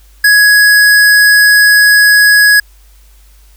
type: tone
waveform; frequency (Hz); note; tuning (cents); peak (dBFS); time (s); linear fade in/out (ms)
square; 1671; G#6; +10; -4; 0.24-2.6; 5
effects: added 50 Hz sine -39 dBFS peak until 3.56 s + white hiss -49 dBFS RMS until 3.56 s